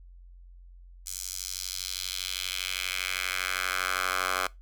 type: tone with high-pass filter sweep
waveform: 10% pulse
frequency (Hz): 92.5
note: F#2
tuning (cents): 0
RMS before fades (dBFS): -32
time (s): 1.06-4.47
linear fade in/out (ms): 5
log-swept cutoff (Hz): 6900 to 1000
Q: 1.7
effects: noise-tail reverb RT60 0.2 s tail -22 dB re dry + added 44 Hz sine -47 dBFS peak until 4.61 s